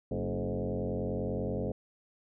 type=tone with frequency modulation; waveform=sine; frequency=155.56 Hz; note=D#3; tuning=in tune; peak=-30 dBFS; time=0.11-1.72 s; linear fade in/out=5 ms; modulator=90.4 Hz; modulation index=4.8; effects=none